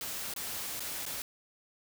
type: noise with dropouts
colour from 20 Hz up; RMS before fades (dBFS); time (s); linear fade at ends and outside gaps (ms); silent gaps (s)
white; -38; 0.01-1.22; 1; 0.338-0.362 / 0.796-0.804 / 1.054-1.063
effects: none